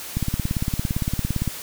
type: click train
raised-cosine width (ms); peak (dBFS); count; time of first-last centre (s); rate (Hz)
5; -10; 24; 0.17-1.477; 17.6
effects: white hiss -35 dBFS RMS until 1.62 s